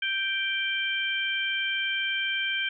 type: harmonic tone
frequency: 784 Hz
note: G5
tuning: in tune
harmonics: 2 / 3 / 4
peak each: -30 / -30 / -30 dBFS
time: 0.02-2.69 s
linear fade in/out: 5 ms
effects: none